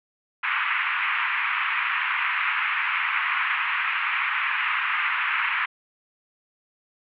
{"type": "band-pass noise", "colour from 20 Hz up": "white", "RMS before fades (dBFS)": -25, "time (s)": [0.43, 5.66], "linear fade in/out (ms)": 10, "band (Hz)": [1000, 2600], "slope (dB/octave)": 48, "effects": []}